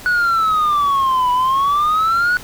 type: exponential two-way sweep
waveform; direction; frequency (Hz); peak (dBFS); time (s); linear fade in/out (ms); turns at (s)
sine; down then up; 1480 to 982 to 1480; -10; 0.06-2.37; 0; 1.31
effects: tanh soft clip ceiling -12 dBFS + pink hiss -36 dBFS RMS until 2.43 s